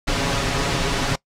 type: noise with comb filter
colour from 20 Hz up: pink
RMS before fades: -21 dBFS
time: 0.07-1.16 s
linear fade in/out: 10 ms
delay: 7.2 ms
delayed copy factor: +0.65
effects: noise-tail reverb RT60 0.1 s tail -22 dB re dry + low-pass 6000 Hz 12 dB/octave